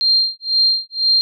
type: tone with tremolo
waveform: sine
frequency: 4186 Hz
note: C8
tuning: in tune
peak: -10 dBFS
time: 0.01-1.21 s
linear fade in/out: 0 ms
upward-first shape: sine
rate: 2 Hz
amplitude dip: 100%
effects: none